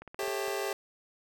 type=clicks; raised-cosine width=0.5 ms; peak=-30 dBFS; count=6; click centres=0.02 / 0.077 / 0.145 / 0.231 / 0.279 / 0.48 s
type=chord; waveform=sawtooth; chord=A dominant seventh; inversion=third; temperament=just; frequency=396 / 440 / 550 / 660 Hz; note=G4 / A4 / C#5 / E5; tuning=+18 / 0 / -14 / +2 cents; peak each=-30 / -34 / -35 / -36 dBFS; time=0.19-0.73 s; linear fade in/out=2 ms
effects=none